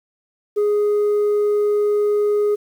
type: tone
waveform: sine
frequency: 415.3 Hz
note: G#4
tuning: in tune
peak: -12 dBFS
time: 0.56-2.56 s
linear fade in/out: 20 ms
effects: tanh soft clip ceiling -14 dBFS + 8-bit